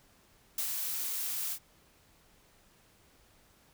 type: noise with ADSR envelope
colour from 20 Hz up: blue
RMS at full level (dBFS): -32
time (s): 0.58-1.59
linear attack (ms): 3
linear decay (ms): 80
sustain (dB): -3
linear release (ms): 71
effects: pink hiss -64 dBFS RMS until 3.73 s